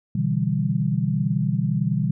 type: chord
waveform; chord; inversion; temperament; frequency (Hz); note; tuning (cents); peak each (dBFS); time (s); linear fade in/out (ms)
sine; E minor seventh; second; equal with one note detuned; 125.34 / 146.83 / 164.81 / 196; B2 / D3 / E3 / G3; +26 / 0 / 0 / 0; -25; 0.15-2.11; 5
effects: none